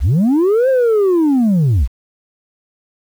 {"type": "linear two-way sweep", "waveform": "sine", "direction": "up then down", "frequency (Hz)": [46.74, 538, 46.74], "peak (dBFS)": -7, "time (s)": [0, 1.88], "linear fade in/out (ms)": 50, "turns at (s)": 0.69, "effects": ["tanh soft clip ceiling -9 dBFS", "7-bit"]}